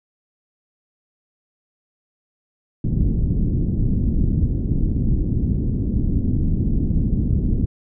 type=low-pass noise; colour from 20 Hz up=pink; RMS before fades=-19 dBFS; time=2.84-7.66 s; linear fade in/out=5 ms; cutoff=270 Hz; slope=24 dB/octave; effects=none